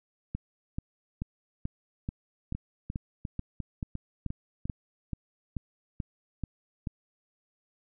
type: two click trains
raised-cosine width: 5 ms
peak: -20 / -22 dBFS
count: 16 / 7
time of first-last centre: 0.35-6.872 / 2.55-4.655 s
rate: 2.3 / 2.85 Hz
effects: none